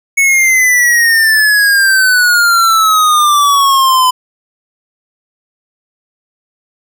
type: exponential sweep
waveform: square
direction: down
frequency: 2217 to 1008 Hz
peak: -7 dBFS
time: 0.17-4.11 s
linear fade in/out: 10 ms
effects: none